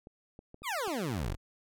clicks, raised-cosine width 2 ms, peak -35 dBFS, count 5, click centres 0.071 / 0.391 / 0.544 / 0.62 / 0.877 s
20% pulse exponential sweep, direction down, 1271 to 34.65 Hz, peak -27 dBFS, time 0.63-1.37 s, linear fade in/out 50 ms
effects none

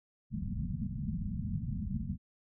white low-pass noise, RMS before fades -36 dBFS, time 0.3-2.18 s, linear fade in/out 50 ms, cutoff 230 Hz, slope 96 dB/octave, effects none

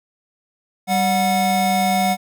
square tone pair together, 193.8 / 731.7 Hz, G3 / F#5, -20 / -20 cents, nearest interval octave + major seventh, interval 2300 cents, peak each -21 / -18 dBFS, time 0.87-2.17 s, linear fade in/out 50 ms, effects none

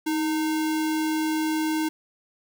sine tone with sample-and-hold, 314.5 Hz, D#4, 19 cents sharp, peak -22 dBFS, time 0.06-1.89 s, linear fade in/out 10 ms, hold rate 1225 Hz, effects none

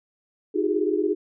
sine tone cluster, 311.9 / 359.8 / 399.8 / 417.3 Hz, D#4 / F#4 / G4 / G#4, +4 / -48 / +34 / +8 cents, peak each -26 dBFS, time 0.54-1.15 s, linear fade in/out 20 ms, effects none

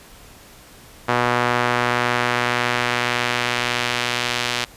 sawtooth tone with band-pass filter sweep, 121.8 Hz, B2, 24 cents flat, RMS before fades -21 dBFS, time 1.08-4.65 s, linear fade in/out 10 ms, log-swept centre 1200 to 3500 Hz, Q 0.96, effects pink hiss -45 dBFS RMS until 4.76 s + resampled to 32000 Hz

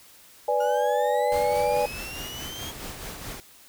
sine chord, G# diminished, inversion first, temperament equal, 493.9 / 587.3 / 830.6 Hz, B4 / D5 / G#5, 0 / 0 / 0 cents, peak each -25 dBFS, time 0.48-1.86 s, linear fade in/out 5 ms
35% pulse linear sweep, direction up, 1421 to 3269 Hz, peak -35 dBFS, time 0.6-2.71 s, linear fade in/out 5 ms
pink noise with tremolo, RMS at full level -36 dBFS, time 1.32-3.4 s, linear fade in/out 0 ms, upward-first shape sine, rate 4.7 Hz, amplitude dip 40%
effects white hiss -52 dBFS RMS until 3.68 s

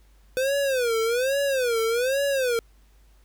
square tone with vibrato, 503 Hz, B4, 32 cents sharp, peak -22 dBFS, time 0.37-2.59 s, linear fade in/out 0 ms, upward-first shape sine, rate 1.2 Hz, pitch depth 200 cents each way, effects added 50 Hz sine -53 dBFS peak until 3.24 s + pink hiss -64 dBFS RMS until 3.24 s

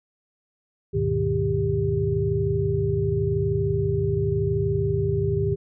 sine tone cluster, 74.2 / 100.1 / 121 / 153.4 / 396.8 Hz, D2 / G2 / B2 / D#3 / G4, +18 / +37 / -35 / -24 / +21 cents, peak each -31 / -27 / -28 / -27 / -24 dBFS, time 0.93-5.56 s, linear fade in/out 20 ms, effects none

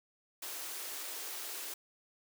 white high-pass noise, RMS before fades -42 dBFS, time 0.42-1.74 s, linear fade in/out 5 ms, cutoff 290 Hz, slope 96 dB/octave, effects none

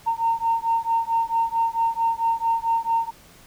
sine beating tone pair, 913 / 917.5 Hz, A#5 / A#5, -36 / -28 cents, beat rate 4.5 Hz, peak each -22 dBFS, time 0.06-3.11 s, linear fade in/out 20 ms, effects tanh soft clip ceiling -12 dBFS + pink hiss -50 dBFS RMS until 3.46 s

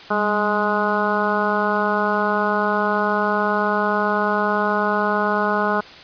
harmonic tone with a mistuned harmonic, 209.1 Hz, G#3, 12 cents sharp, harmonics 1 / 2 / 3 / 4 / 5 / 6 / 7, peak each -25 / -25 / -25 / -25 / -25 / -25 / -25 dBFS, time 0.1-5.81 s, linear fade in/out 10 ms, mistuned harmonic 1, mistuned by -53 cents, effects white hiss -40 dBFS RMS until 6.03 s + resampled to 11025 Hz

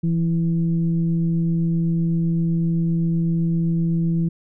sine tone with frequency modulation, 166.9 Hz, E3, 22 cents sharp, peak -17 dBFS, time 0.03-4.29 s, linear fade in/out 10 ms, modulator 163 Hz, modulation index 0.45, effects none

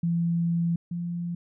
sine tone pair in turn, 169.4 / 172.56 Hz, E3 / F3, +48 / -20 cents, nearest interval unison, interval 32 cents, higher second, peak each -22 / -28 dBFS, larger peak first, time 0.03-0.76 / 0.91-1.35 s, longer first, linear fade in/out 5 ms, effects none

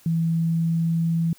sine tone with pitch glide, 164.81 to 165.86 Hz, E3 to E3, 0 to +11 cents, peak -19 dBFS, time 0.06-1.33 s, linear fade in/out 2 ms, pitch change +11 cents, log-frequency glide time 0.3-1.16 s, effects white hiss -54 dBFS RMS until 1.38 s

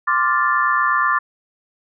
sine chord, D minor seventh, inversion third, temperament equal, 1046.5 / 1174.7 / 1396.9 / 1760 Hz, C6 / D6 / F6 / A6, 0 / 0 / 0 / 0 cents, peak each -21 / -18 / -23 / -20 dBFS, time 0.07-1.19 s, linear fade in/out 10 ms, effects none

